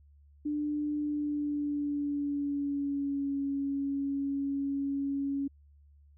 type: tone with pitch glide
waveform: sine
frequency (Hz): 296.5 to 278.2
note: D4 to C#4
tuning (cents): +17 to +6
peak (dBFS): -29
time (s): 0.45-5.48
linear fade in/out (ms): 10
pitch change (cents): -111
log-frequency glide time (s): 0.99-3.4
effects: added 72 Hz sine -56 dBFS peak until 6.17 s